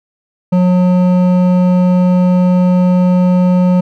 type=tone with hard clipping; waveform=sine; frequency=180.9 Hz; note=F#3; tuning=39 cents flat; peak=-9 dBFS; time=0.52-3.81 s; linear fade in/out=10 ms; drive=10 dB; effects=none